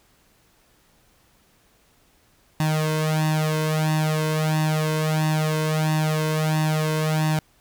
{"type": "tone with flanger", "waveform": "sawtooth", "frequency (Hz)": 155.56, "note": "D#3", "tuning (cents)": 0, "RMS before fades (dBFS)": -22, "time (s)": [2.6, 7.39], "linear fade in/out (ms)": 0, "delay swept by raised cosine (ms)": [1.1, 1.97], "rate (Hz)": 1.5, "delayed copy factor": 0.9, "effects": ["pink hiss -60 dBFS RMS until 7.6 s"]}